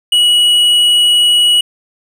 sine tone with tanh clipping, 2922 Hz, F#7, 22 cents flat, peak -8 dBFS, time 0.12-1.61 s, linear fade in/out 5 ms, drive 8 dB, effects none

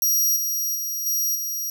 15% pulse tone with level steps, 5720 Hz, F8, 41 cents sharp, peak -12 / -17 / -20 / -15 / -20 dBFS, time 0.02-1.7 s, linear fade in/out 2 ms, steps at 0.36 / 0.75 / 1.06 / 1.35 s, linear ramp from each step 5 ms, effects none

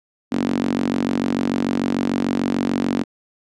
sawtooth tone with high-pass filter, 46.78 Hz, F#1, 20 cents sharp, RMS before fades -21 dBFS, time 0.31-3.04 s, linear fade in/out 20 ms, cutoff 250 Hz, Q 5, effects low-pass 6000 Hz 12 dB/octave

